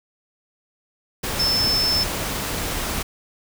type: tone in noise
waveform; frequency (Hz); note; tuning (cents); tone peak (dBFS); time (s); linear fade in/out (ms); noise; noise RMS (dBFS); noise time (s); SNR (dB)
sine; 5274; E8; 0; -18; 1.39-2.04; 10; pink; -26; 1.23-3.03; +5
effects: none